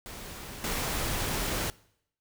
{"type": "noise with level steps", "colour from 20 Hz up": "pink", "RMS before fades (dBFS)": [-42, -31], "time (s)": [0.06, 1.7], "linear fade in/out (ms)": 0, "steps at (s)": 0.64, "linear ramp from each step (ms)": 2, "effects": ["noise-tail reverb RT60 0.7 s tail -22 dB re dry"]}